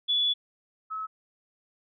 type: tone pair in turn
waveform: sine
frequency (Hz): 3428 / 1291.1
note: A7 / E6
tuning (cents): -46 / -36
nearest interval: octave + perfect fourth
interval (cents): 1690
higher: first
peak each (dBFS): -22 / -31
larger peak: first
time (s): 0.08-0.34 / 0.9-1.07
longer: first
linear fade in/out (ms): 20
effects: none